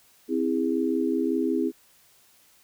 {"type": "chord", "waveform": "sine", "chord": "C augmented", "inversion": "none", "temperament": "just", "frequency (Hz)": [261.6, 327, 408.8], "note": ["C4", "E4", "G#4"], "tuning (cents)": [0, -14, -27], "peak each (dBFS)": [-26, -26, -28], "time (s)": [0.28, 1.72], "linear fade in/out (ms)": 50, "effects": ["white hiss -59 dBFS RMS until 2.63 s"]}